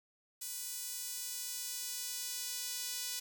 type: tone with high-pass filter sweep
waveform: sawtooth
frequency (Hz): 493.9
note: B4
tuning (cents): 0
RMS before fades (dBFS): -41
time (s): 0.41-3.2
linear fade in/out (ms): 10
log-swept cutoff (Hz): 7600 to 4700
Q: 0.9
effects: none